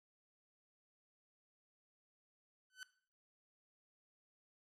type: tone with exponential growth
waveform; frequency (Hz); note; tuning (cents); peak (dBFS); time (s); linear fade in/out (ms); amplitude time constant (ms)
sawtooth; 1513; F#6; +38; -40; 2.7-2.83; 1; 27
effects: noise-tail reverb RT60 0.5 s tail -17 dB re dry + low-pass 10000 Hz 12 dB/octave